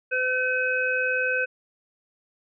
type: harmonic tone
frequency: 509 Hz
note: C5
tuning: 48 cents flat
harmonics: 1 / 3 / 5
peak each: -28 / -24 / -28 dBFS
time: 0.11-1.46 s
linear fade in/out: 20 ms
effects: none